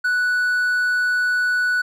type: tone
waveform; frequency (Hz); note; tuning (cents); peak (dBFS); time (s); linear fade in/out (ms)
triangle; 1480; F#6; 0; -15; 0.04-1.82; 10
effects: none